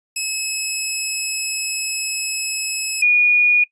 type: tone pair in turn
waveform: 5% pulse / sine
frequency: 2583 / 2448 Hz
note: E7 / D#7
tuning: -36 / -29 cents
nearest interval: minor second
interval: 93 cents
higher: first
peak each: -10 dBFS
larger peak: neither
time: 0.16-3.02 / 3.02-3.64 s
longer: first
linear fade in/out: 5 ms
effects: noise-tail reverb RT60 0.1 s tail -22 dB re dry + resampled to 22050 Hz